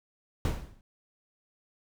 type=noise with exponential decay; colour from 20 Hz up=brown; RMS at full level=-23 dBFS; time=0.45-0.81 s; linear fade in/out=1 ms; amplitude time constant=78 ms; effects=none